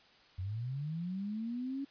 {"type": "linear sweep", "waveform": "sine", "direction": "up", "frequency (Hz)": [87.31, 280.9], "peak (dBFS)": -35, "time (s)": [0.38, 1.85], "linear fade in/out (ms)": 10, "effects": ["white hiss -62 dBFS RMS until 1.9 s", "resampled to 11025 Hz"]}